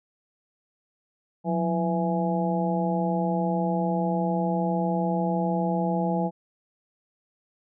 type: harmonic tone with a mistuned harmonic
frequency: 166.8 Hz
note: E3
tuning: 21 cents sharp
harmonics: 1 / 2 / 3 / 4 / 5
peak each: -25 / -32 / -31 / -31 / -30 dBFS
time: 1.44-6.31 s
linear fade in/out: 50 ms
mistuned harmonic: 1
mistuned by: +120 cents
effects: none